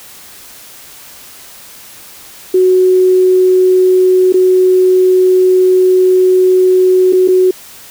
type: tone with dropouts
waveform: sine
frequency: 370 Hz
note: F#4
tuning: in tune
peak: -5 dBFS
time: 2.54-7.51 s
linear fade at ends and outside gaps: 5 ms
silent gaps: 4.325-4.34 / 7.126-7.131 / 7.278-7.284 s
effects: white hiss -35 dBFS RMS until 7.9 s